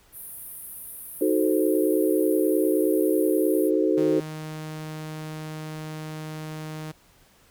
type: band-pass noise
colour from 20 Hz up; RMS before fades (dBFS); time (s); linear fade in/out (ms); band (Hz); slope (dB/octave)
pink; -40; 0.12-3.71; 50; 9400 to 16000; 96
type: chord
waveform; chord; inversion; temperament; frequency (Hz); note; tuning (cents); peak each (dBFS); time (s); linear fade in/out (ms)
sine; D# diminished seventh; none; equal; 311.1 / 370 / 440 / 523.3; D#4 / F#4 / A4 / C5; 0 / 0 / 0 / 0; -23 / -24 / -25 / -27; 1.21-4.2; 5
type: tone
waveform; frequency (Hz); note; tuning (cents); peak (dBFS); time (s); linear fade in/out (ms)
sawtooth; 155.56; D#3; 0; -29; 3.97-6.92; 10
effects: pink hiss -58 dBFS RMS until 7.5 s